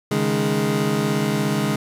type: chord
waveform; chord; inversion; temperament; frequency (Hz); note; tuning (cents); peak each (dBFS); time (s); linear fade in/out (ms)
25% pulse; C# suspended second; none; equal; 138.59 / 155.56 / 207.7; C#3 / D#3 / G#3; 0 / 0 / 0; -21 / -21 / -18; 0.11-1.76; 5
effects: resampled to 32000 Hz + 8-bit